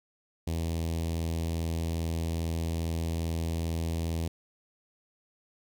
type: tone with notch filter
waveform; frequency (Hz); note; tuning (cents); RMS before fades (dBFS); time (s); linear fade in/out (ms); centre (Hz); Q
sawtooth; 82.41; E2; 0; -31; 0.47-4.28; 5; 1400; 0.65
effects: 11-bit